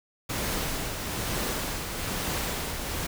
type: noise with tremolo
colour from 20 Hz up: pink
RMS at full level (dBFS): -29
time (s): 0.29-3.07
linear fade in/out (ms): 10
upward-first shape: triangle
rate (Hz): 1.1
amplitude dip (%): 45
effects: none